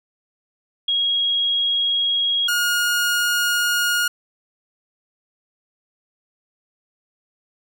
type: tone pair in turn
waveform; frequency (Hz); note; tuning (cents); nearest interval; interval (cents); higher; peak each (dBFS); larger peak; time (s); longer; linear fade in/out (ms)
sine / sawtooth; 3293 / 1431.7; G#7 / F6; -15 / +43; octave + major second; 1442; first; -17 / -14; second; 0.88-2.48 / 2.48-4.08; neither; 5
effects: none